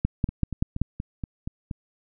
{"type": "two click trains", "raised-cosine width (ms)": 5, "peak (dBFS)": [-9, -18], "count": [5, 7], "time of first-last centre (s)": [[0.05, 0.816], [0.29, 1.712]], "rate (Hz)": [5.22, 4.22], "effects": []}